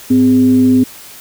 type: tone with frequency modulation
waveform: sine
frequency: 255.8 Hz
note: C4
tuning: 39 cents flat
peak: -6 dBFS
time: 0.1-0.84 s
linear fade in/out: 10 ms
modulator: 153 Hz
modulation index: 0.36
effects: white hiss -35 dBFS RMS until 1.2 s